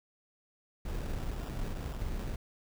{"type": "noise with sample-and-hold", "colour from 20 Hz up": "brown", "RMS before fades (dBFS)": -36, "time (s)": [0.85, 2.36], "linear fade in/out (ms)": 5, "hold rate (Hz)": 2100, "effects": []}